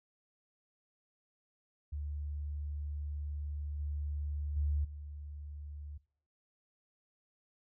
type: tone with level steps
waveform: sine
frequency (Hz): 73.42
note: D2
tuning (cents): 0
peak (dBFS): -36 / -34 / -29 / -42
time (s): 1.92-5.98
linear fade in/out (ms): 10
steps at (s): 3.79 / 4.56 / 4.84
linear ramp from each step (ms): 10
effects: noise-tail reverb RT60 0.5 s tail -22 dB re dry